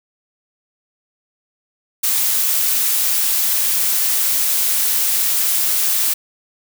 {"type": "noise", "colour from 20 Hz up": "blue", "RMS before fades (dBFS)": -17, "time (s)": [2.03, 6.14], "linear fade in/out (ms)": 10, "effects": []}